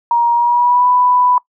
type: tone with pitch glide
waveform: sine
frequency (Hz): 944 to 991.5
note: A#5 to B5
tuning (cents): +22 to +7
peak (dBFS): -9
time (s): 0.11-1.38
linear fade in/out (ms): 2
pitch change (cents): +85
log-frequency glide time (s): 0.33-0.87
effects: noise-tail reverb RT60 0.1 s tail -21 dB re dry